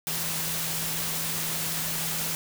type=tone in noise; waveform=sine; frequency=162.5 Hz; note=E3; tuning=24 cents flat; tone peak=-38 dBFS; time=0.07-2.35 s; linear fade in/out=0 ms; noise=white; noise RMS=-30 dBFS; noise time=0.07-2.35 s; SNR=-11 dB; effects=none